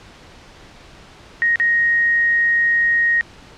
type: tone with dropouts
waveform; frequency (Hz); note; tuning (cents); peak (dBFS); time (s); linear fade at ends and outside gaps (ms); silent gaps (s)
sine; 1872; A#6; +7; -13; 1.42-3.21; 0; 1.558-1.599
effects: pink hiss -43 dBFS RMS until 3.57 s + low-pass 5000 Hz 12 dB/octave